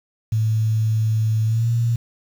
sine tone with pitch glide, 110 to 117.22 Hz, A2 to A#2, 0 to +10 cents, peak -16 dBFS, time 0.32-1.96 s, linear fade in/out 5 ms, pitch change +110 cents, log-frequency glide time 1.45-1.7 s, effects 7-bit

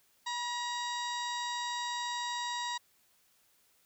harmonic tone with a mistuned harmonic, 952 Hz, A#5, 36 cents sharp, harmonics 1 / 2 / 3 / 4 / 5 / 6 / 7 / 8, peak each -36 / -41 / -50 / -40 / -47 / -48 / -54 / -48 dBFS, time 0.26-2.78 s, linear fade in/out 10 ms, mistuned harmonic 1, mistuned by +33 cents, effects white hiss -69 dBFS RMS until 3.85 s

